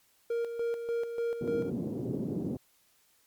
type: tone with tremolo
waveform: triangle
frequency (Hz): 467.4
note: A#4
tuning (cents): +5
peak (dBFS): -26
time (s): 0.3-1.7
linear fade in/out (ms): 5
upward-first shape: square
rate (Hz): 3.4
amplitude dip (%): 55
type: band-pass noise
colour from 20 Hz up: white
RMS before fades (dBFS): -34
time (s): 1.41-2.57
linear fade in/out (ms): 5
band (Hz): 120 to 360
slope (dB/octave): 24
effects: white hiss -67 dBFS RMS until 3.26 s + MP3 96 kbps